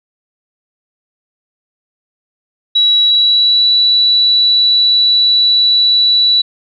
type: tone with pitch glide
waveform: sine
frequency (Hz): 3900 to 3943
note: B7 to B7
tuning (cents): -23 to -4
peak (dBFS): -7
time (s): 2.75-6.42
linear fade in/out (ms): 10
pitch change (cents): +19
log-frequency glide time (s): 3.04-3.67
effects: none